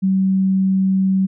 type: tone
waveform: sine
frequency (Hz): 190.8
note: G3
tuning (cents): -47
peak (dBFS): -13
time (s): 0.02-1.27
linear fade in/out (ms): 20
effects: none